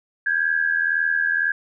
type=tone pair together; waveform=sine; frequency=1591.1 / 1673 Hz; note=G6 / G#6; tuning=+25 / +12 cents; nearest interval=minor second; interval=87 cents; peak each=-21 dBFS; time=0.26-1.52 s; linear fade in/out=5 ms; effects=none